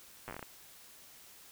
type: slowing click train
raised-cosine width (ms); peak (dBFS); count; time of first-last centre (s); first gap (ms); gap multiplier
0.5; -27; 9; 0.28-0.427; 8; 1.23
effects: white hiss -56 dBFS RMS until 1.51 s